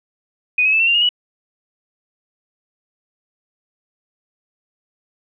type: tone with pitch steps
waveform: sine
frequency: 2486 / 2556 / 2628 / 2702 / 2778 / 2856 / 2936 Hz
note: D#7 / D#7 / E7 / E7 / F7 / F7 / F#7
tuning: -2 / +46 / -6 / +42 / -10 / +38 / -14 cents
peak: -12 dBFS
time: 0.58-1.091 s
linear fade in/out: 5 ms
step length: 73 ms
effects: none